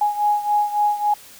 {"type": "beating tone pair", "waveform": "sine", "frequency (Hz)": [830.6, 834.2], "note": ["G#5", "G#5"], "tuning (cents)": [0, 7], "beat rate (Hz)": 3.6, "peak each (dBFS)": [-18, -22], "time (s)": [0.01, 1.14], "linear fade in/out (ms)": 5, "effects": ["white hiss -44 dBFS RMS until 1.39 s"]}